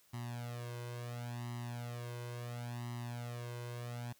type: tone with flanger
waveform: sawtooth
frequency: 120.1 Hz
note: B2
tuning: 48 cents flat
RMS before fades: -43 dBFS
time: 0.13-4.13 s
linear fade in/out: 10 ms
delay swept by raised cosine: 1 to 1.97 ms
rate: 0.72 Hz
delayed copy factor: +0.9
effects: white hiss -68 dBFS RMS until 4.19 s